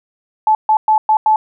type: tone bursts at uneven times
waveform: sine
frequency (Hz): 866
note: A5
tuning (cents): -28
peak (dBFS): -8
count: 5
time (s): 0.47-0.55 / 0.69-0.77 / 0.88-0.98 / 1.09-1.17 / 1.26-1.36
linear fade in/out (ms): 2
effects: none